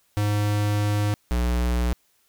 square tone pair in turn, 103.83 / 60.38 Hz, G#2 / B1, 0 / -38 cents, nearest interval major sixth, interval 938 cents, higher first, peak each -21 dBFS, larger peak neither, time 0.17-1.14 / 1.31-1.93 s, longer first, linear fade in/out 0 ms, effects white hiss -65 dBFS RMS until 2.28 s

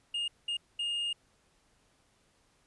triangle tone bursts at uneven times, 2837 Hz, F7, 27 cents sharp, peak -29 dBFS, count 3, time 0.14-0.28 / 0.48-0.57 / 0.79-1.13 s, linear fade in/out 5 ms, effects pink hiss -69 dBFS RMS until 2.66 s + resampled to 24000 Hz

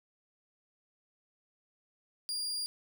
35% pulse tone, 4809 Hz, D8, 40 cents sharp, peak -32 dBFS, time 2.29-2.66 s, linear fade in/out 0 ms, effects none

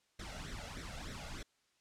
pink noise with flanger, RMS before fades -45 dBFS, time 0.19-1.43 s, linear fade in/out 5 ms, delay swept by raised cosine 0.51 to 1.5 ms, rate 3.3 Hz, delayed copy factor +0.75, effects white hiss -75 dBFS RMS until 1.8 s + low-pass 7000 Hz 12 dB/octave

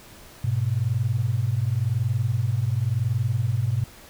sine tone pair together, 103 / 123.93 Hz, G#2 / B2, -14 / +6 cents, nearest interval minor third, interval 320 cents, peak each -24 / -23 dBFS, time 0.44-3.84 s, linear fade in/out 5 ms, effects pink hiss -47 dBFS RMS until 4.09 s

